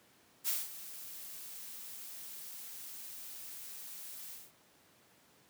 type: noise with ADSR envelope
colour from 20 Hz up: blue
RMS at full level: -32 dBFS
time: 0.44-4.52 s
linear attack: 41 ms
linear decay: 190 ms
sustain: -15 dB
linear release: 200 ms
effects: pink hiss -65 dBFS RMS until 5.49 s + high-pass 150 Hz 12 dB/octave